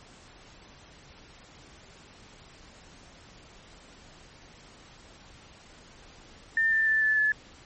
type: tone with pitch steps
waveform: sine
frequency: 1800 / 1780.4 / 1760.9 / 1741.7 / 1722.7 Hz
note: A6 / A6 / A6 / A6 / A6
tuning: +39 / +20 / +1 / -18 / -37 cents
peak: -21 dBFS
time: 6.57-7.32 s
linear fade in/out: 2 ms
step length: 150 ms
effects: pink hiss -52 dBFS RMS until 7.65 s + MP3 32 kbps